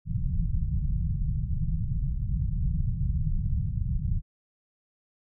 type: low-pass noise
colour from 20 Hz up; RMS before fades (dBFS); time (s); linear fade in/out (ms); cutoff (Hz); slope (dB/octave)
pink; -27; 0.05-4.22; 50; 170; 48
effects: none